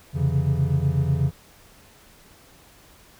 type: tone cluster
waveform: triangle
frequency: 85.9 / 133 / 141.1 / 166.9 Hz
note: F2 / C3 / C#3 / E3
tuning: -28 / +29 / +31 / +22 cents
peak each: -25 / -22 / -20 / -27 dBFS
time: 0.13-1.32 s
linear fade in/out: 50 ms
effects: pink hiss -52 dBFS RMS until 3.19 s